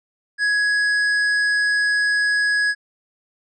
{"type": "tone with tanh clipping", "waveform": "triangle", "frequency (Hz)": 1671, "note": "G#6", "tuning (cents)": 10, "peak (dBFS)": -18, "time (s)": [0.38, 2.75], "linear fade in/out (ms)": 50, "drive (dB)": 14, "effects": ["resampled to 22050 Hz"]}